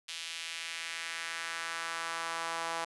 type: tone with high-pass filter sweep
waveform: sawtooth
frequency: 165.8 Hz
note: E3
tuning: 10 cents sharp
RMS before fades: -38 dBFS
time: 0.08-2.85 s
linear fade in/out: 10 ms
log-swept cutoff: 3100 to 850 Hz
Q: 1.6
effects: resampled to 24000 Hz

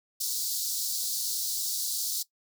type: high-pass noise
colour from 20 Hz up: pink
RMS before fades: -31 dBFS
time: 0.2-2.23 s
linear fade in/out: 10 ms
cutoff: 4100 Hz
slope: 48 dB/octave
effects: noise-tail reverb RT60 0.1 s tail -18 dB re dry

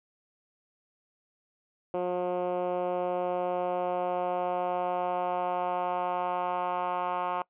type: tone with band-pass filter sweep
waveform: 10% pulse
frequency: 179.3 Hz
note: F3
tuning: 46 cents sharp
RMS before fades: -30 dBFS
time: 1.94-7.42 s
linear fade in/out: 2 ms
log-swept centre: 470 to 1000 Hz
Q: 1.8
effects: noise-tail reverb RT60 0.1 s tail -23 dB re dry + resampled to 8000 Hz

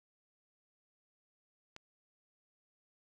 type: click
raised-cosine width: 0.2 ms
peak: -30 dBFS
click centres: 1.764 s
effects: none

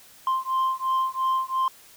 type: beating tone pair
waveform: sine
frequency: 1046.5 / 1049.4 Hz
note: C6 / C6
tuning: 0 / +5 cents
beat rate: 2.9 Hz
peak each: -23 dBFS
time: 0.27-1.68 s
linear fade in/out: 2 ms
effects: tanh soft clip ceiling -19 dBFS + white hiss -51 dBFS RMS until 1.96 s

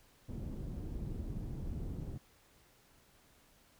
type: low-pass noise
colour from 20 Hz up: pink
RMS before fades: -41 dBFS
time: 0.28-2.18 s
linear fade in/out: 10 ms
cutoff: 250 Hz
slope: 12 dB/octave
effects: pink hiss -66 dBFS RMS until 3.79 s

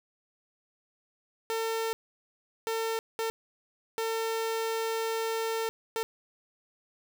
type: tone bursts at uneven times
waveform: sawtooth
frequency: 450 Hz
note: A4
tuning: 39 cents sharp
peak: -25 dBFS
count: 5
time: 1.5-1.93 / 2.67-2.99 / 3.19-3.3 / 3.98-5.69 / 5.96-6.03 s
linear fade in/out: 0 ms
effects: none

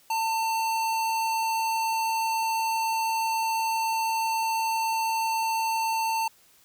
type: tone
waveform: square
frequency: 897 Hz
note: A5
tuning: 33 cents sharp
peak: -25 dBFS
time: 0.1-6.28 s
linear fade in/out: 5 ms
effects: white hiss -59 dBFS RMS until 6.64 s

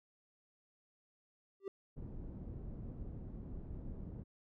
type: tone with exponential growth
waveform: triangle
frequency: 391.9 Hz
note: G4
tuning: in tune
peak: -33 dBFS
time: 1.6-1.68 s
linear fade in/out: 2 ms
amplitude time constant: 17 ms
type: low-pass noise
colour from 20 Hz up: pink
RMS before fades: -46 dBFS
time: 1.96-4.24 s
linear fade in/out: 20 ms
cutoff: 270 Hz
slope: 12 dB/octave
effects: none

